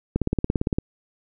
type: click train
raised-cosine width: 3 ms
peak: -8 dBFS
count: 12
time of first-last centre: 0.16-0.785 s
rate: 17.6 Hz
effects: none